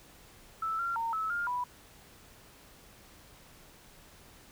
sine tone with pitch steps, 1316 / 1377 / 916 / 1301 / 1408 / 985 Hz, E6 / F6 / A#5 / E6 / F6 / B5, -3 / -25 / -31 / -23 / +14 / -5 cents, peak -30 dBFS, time 0.62-1.64 s, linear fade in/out 5 ms, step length 170 ms, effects pink hiss -56 dBFS RMS until 4.51 s

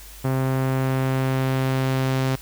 sawtooth tone with low-pass filter sweep, 131.9 Hz, C3, 14 cents sharp, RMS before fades -22 dBFS, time 0.24-2.36 s, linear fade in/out 10 ms, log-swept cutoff 1500 to 6100 Hz, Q 0.72, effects added 50 Hz sine -42 dBFS peak until 2.41 s + white hiss -44 dBFS RMS until 2.41 s

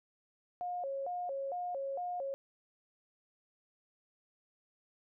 sine tone with vibrato, 625 Hz, D#5, 8 cents sharp, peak -35 dBFS, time 0.61-2.34 s, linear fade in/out 0 ms, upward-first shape square, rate 2.2 Hz, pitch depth 230 cents each way, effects none

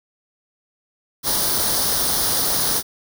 white noise with comb filter, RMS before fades -20 dBFS, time 1.23-2.83 s, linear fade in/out 50 ms, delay 0.2 ms, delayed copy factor +0.7, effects none

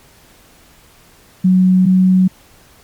sine tone pair in turn, 185 / 185.81 Hz, F#3 / F#3, 0 / +8 cents, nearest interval unison, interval 8 cents, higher second, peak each -7 dBFS, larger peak neither, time 1.44-1.86 / 1.86-2.28 s, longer neither, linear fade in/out 10 ms, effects pink hiss -47 dBFS RMS until 2.83 s + MP3 96 kbps

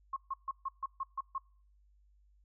sine tone bursts, 1078 Hz, C#6, 49 cents flat, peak -33 dBFS, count 8, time 0.13-1.382 s, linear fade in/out 5 ms, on 34 ms, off 140 ms, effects noise-tail reverb RT60 0.5 s tail -25 dB re dry + added 50 Hz sine -63 dBFS peak until 2.44 s

